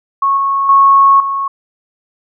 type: tone with level steps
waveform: sine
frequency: 1100 Hz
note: C#6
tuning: 14 cents flat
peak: -9 / -11 / -4 / -14 dBFS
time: 0.22-1.48 s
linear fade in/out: 5 ms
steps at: 0.37 / 0.69 / 1.2 s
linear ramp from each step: 2 ms
effects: none